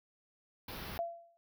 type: band-stop noise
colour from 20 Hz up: pink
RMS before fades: -44 dBFS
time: 0.68-0.98 s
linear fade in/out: 5 ms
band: 5300 to 11000 Hz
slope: 48 dB/octave
type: tone with exponential decay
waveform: sine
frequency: 680 Hz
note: F5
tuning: 46 cents flat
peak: -30 dBFS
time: 0.99-1.37 s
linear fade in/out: 0 ms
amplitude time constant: 82 ms
effects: none